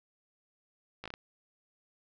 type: slowing click train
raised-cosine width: 0.3 ms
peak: -25 dBFS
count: 5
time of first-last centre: 1.04-1.139 s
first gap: 16 ms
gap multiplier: 1.3
effects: resampled to 16000 Hz + 10-bit